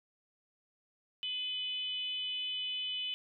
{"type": "tone with frequency modulation", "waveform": "sine", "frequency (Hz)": 2999, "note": "F#7", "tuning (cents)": 23, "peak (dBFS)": -34, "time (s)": [1.23, 3.14], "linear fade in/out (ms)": 0, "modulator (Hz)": 474, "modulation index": 0.57, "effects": []}